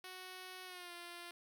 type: tone with pitch glide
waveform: 5% pulse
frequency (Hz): 370 to 347.2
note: F#4 to F4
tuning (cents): 0 to -10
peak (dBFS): -37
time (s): 0.04-1.31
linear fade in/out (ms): 2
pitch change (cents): -110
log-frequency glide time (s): 0.65-0.93
effects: none